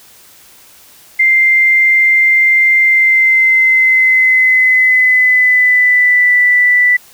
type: tone with pitch glide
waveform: sine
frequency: 2093 to 1976.7 Hz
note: C7 to B6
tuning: 0 to +1 cents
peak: -6 dBFS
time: 1.19-6.97 s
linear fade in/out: 10 ms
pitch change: -99 cents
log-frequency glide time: 2.8-6.34 s
effects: white hiss -42 dBFS RMS until 7.13 s